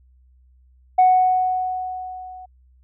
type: tone with level ramp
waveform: sine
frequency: 740 Hz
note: F#5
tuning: in tune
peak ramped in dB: -8 to -36 dBFS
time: 0.98-2.46 s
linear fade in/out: 10 ms
effects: tanh soft clip ceiling -7 dBFS + added 63 Hz sine -51 dBFS peak until 2.83 s